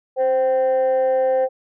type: tone pair together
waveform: sine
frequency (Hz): 522 / 773.9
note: C5 / G5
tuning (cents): -4 / -22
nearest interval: perfect fifth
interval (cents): 682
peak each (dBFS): -14 / -22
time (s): 0.16-1.49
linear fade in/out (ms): 50
effects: tanh soft clip ceiling -12 dBFS